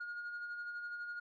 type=tone with tremolo; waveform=sine; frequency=1430 Hz; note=F6; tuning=41 cents sharp; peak=-37 dBFS; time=0-1.2 s; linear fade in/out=10 ms; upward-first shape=sine; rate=12 Hz; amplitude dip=45%; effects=tanh soft clip ceiling -38 dBFS